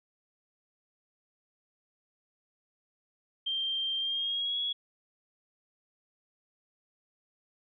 sine tone with pitch glide, 3167 to 3348 Hz, G7 to G#7, +17 to +13 cents, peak -29 dBFS, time 3.46-4.73 s, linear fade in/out 10 ms, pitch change +96 cents, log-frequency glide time 3.98-4.59 s, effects none

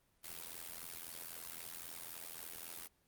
white noise with amplitude modulation, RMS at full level -44 dBFS, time 0.23-2.88 s, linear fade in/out 20 ms, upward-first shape sine, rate 83.8 Hz, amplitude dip 85%, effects pink hiss -75 dBFS RMS until 3.07 s + Opus 32 kbps

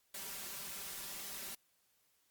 white noise with comb filter, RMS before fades -45 dBFS, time 0.14-1.55 s, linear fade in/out 5 ms, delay 5.1 ms, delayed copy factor +0.8, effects white hiss -75 dBFS RMS until 2.3 s + Opus 48 kbps

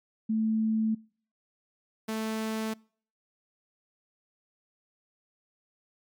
sine / sawtooth tone pair in turn, 220 / 220 Hz, A3 / A3, 0 / 0 cents, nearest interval unison, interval 0 cents, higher neither, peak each -24 / -26 dBFS, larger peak first, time 0.29-0.95 / 2.08-2.74 s, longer neither, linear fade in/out 10 ms, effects noise-tail reverb RT60 0.5 s tail -26 dB re dry + MP3 96 kbps

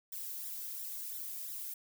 violet noise with flanger, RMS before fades -42 dBFS, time 0.12-1.74 s, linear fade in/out 5 ms, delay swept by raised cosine 0.54 to 1.94 ms, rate 2.9 Hz, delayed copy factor +0.8, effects none

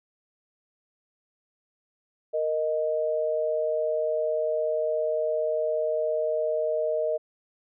sine tone pair together, 465 / 622.3 Hz, A#4 / D#5, -4 / 0 cents, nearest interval perfect fourth, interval 504 cents, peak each -28 / -25 dBFS, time 2.33-7.18 s, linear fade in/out 20 ms, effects none

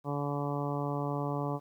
harmonic tone, 143.6 Hz, D3, 39 cents flat, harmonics 1 / 2 / 3 / 4 / 5 / 6 / 7 / 8, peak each -34 / -37 / -39 / -40 / -41 / -42 / -42 / -43 dBFS, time 0.04-1.6 s, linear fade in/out 50 ms, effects 11-bit

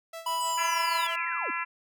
sawtooth tone with tremolo, 659.3 Hz, E5, in tune, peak -33 dBFS, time 0.13-1.16 s, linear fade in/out 5 ms, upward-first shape sine, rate 6.3 Hz, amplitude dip 70%
square tone, 987.8 Hz, B5, in tune, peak -28 dBFS, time 0.26-1.07 s, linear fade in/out 5 ms
sine linear sweep, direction down, 8200 to 209.1 Hz, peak -36 dBFS, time 0.4-1.51 s, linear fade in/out 10 ms
harmonic tone, 338 Hz, E4, 43 cents sharp, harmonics 3 / 4 / 5 / 6 / 7 / 8, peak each -34 / -35 / -36 / -37 / -37 / -38 dBFS, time 0.57-1.65 s, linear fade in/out 20 ms
effects none

